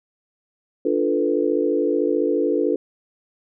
sine chord, B half-diminished seventh, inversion first, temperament equal, 293.7 / 349.2 / 440 / 493.9 Hz, D4 / F4 / A4 / B4, 0 / 0 / 0 / 0 cents, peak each -23 / -23 / -22 / -24 dBFS, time 0.85-2.76 s, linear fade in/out 5 ms, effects none

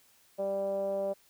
10% pulse tone with low-pass filter, 196.5 Hz, G3, 4 cents sharp, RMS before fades -32 dBFS, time 0.38-1.14 s, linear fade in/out 20 ms, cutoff 590 Hz, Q 5.8, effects white hiss -64 dBFS RMS until 1.29 s

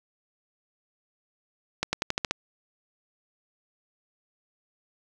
accelerating click train, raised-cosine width 0.2 ms, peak -8 dBFS, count 7, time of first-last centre 1.83-2.31 s, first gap 100 ms, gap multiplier 0.91, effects none

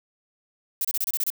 violet noise bursts, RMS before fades -25 dBFS, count 8, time 0.81-1.302 s, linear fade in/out 2 ms, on 37 ms, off 28 ms, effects none

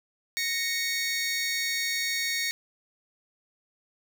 20% pulse tone pair together, 1864.3 / 2217 Hz, A#6 / C#7, 0 / 0 cents, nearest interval minor third, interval 300 cents, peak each -25 / -24 dBFS, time 0.37-2.51 s, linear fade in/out 0 ms, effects none

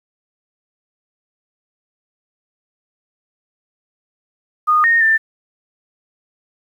sine tone with pitch steps, 1230 / 1848 / 1783 Hz, D#6 / A#6 / A6, -20 / -16 / +22 cents, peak -10 dBFS, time 4.67-5.18 s, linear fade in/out 20 ms, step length 170 ms, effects 8-bit

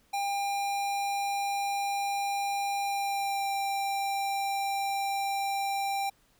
square tone with pitch glide, 800 to 790.8 Hz, G5 to G5, +35 to +15 cents, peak -29 dBFS, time 0.13-6.1 s, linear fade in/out 10 ms, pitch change -20 cents, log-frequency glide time 2.83-3.48 s, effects pink hiss -66 dBFS RMS until 6.39 s

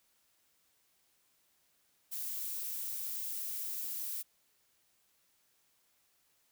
violet noise, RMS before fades -39 dBFS, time 2.11-4.23 s, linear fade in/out 20 ms, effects white hiss -73 dBFS RMS until 6.51 s

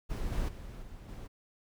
brown noise with level steps, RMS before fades -35 / -32 / -44 / -47 / -43 dBFS, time 0.09-1.28 s, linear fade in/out 20 ms, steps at 0.32 / 0.48 / 0.82 / 1.08 s, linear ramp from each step 10 ms, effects none

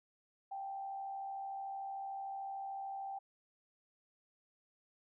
sine tone with frequency modulation, 784 Hz, G5, in tune, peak -40 dBFS, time 0.51-3.19 s, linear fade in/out 10 ms, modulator 73.4 Hz, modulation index 0.35, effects none

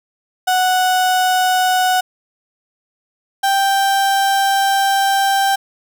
35% pulse tone pair in turn, 739 / 785.3 Hz, F#5 / G5, -2 / +3 cents, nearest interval minor second, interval 105 cents, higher second, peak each -11 dBFS, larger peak neither, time 0.47-2.01 / 3.43-5.56 s, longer second, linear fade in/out 10 ms, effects none

